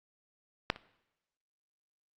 clicks, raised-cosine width 0.3 ms, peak -10 / -29 dBFS, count 2, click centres 0.701 / 0.761 s, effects noise-tail reverb RT60 0.9 s tail -20 dB re dry + Opus 48 kbps

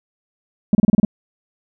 sine tone bursts, 205.7 Hz, G#3, 16 cents flat, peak -6 dBFS, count 7, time 0.73-1.05 s, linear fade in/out 2 ms, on 20 ms, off 30 ms, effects tanh soft clip ceiling -8 dBFS

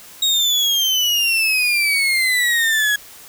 35% pulse exponential sweep, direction down, 3789 to 1661.2 Hz, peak -13 dBFS, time 0.22-2.96 s, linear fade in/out 5 ms, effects white hiss -41 dBFS RMS until 3.28 s

